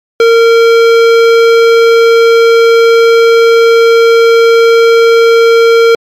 sine tone with hard clipping, 460.3 Hz, A#4, 22 cents flat, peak -4 dBFS, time 0.2-5.95 s, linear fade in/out 2 ms, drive 16 dB, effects MP3 64 kbps

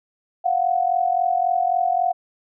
sine tone pair together, 698.5 / 742.2 Hz, F5 / F#5, 0 / +5 cents, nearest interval minor second, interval 105 cents, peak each -20 dBFS, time 0.44-2.13 s, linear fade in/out 20 ms, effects none

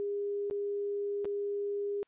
sine tone with dropouts, 406 Hz, G#4, 39 cents flat, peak -31 dBFS, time 0-2.03 s, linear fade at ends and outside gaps 0 ms, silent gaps 0.5-0.51 / 1.246-1.254 s, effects white hiss -75 dBFS RMS until 2.07 s + resampled to 8000 Hz

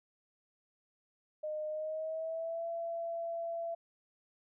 sine tone with pitch glide, 613 to 672.4 Hz, D#5 to E5, -26 to +34 cents, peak -35 dBFS, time 1.43-3.75 s, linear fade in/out 10 ms, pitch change +160 cents, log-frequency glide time 1.68-2.67 s, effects none

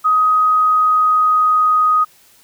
sine tone with pitch glide, 1257 to 1249 Hz, D#6 to D#6, +17 to +6 cents, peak -10 dBFS, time 0.04-2.05 s, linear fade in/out 20 ms, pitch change -11 cents, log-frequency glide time 0.26-1.83 s, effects white hiss -50 dBFS RMS until 2.43 s

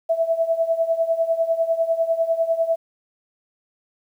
sine tone with tremolo, 659.3 Hz, E5, in tune, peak -14 dBFS, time 0.09-2.76 s, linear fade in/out 10 ms, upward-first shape triangle, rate 10 Hz, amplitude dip 85%, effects 9-bit

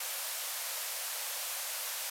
white band-pass noise, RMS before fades -38 dBFS, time 0-2.1 s, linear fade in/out 5 ms, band 490 to 15000 Hz, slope 96 dB/octave, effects none

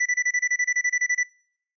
square tone bursts, 1975.5 Hz, B6, in tune, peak -20 dBFS, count 15, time 0-1.234 s, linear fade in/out 10 ms, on 58 ms, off 26 ms, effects noise-tail reverb RT60 0.6 s tail -24 dB re dry + resampled to 16000 Hz

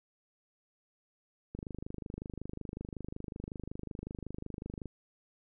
click train, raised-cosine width 3 ms, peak -27 dBFS, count 85, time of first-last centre 1.55-4.857 s, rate 25.4 Hz, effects none

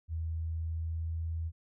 sine tone with pitch glide, 81.2 to 81.81 Hz, E2 to E2, -26 to -13 cents, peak -32 dBFS, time 0.08-1.52 s, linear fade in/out 50 ms, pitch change +13 cents, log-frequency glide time 0.4-1.21 s, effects none

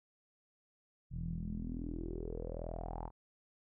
sawtooth tone with low-pass filter sweep, 41.2 Hz, E1, in tune, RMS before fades -41 dBFS, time 1.1-3.11 s, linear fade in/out 50 ms, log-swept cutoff 140 to 930 Hz, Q 6.7, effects none

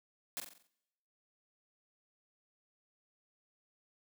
white noise with echo, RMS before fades -39 dBFS, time 0.37-0.4 s, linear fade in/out 0 ms, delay 45 ms, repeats 6, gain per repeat -6 dB, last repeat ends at 0.67 s, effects noise-tail reverb RT60 1.0 s tail -25 dB re dry + high-pass 150 Hz 12 dB/octave

